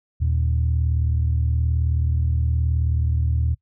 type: tone pair together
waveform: sine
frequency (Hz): 78.15 / 117.1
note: D#2 / A#2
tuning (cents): +8 / +8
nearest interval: perfect fifth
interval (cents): 700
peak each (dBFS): -18 / -23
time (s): 0.2-3.55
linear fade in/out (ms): 20
effects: noise-tail reverb RT60 0.1 s tail -23 dB re dry + tanh soft clip ceiling -11 dBFS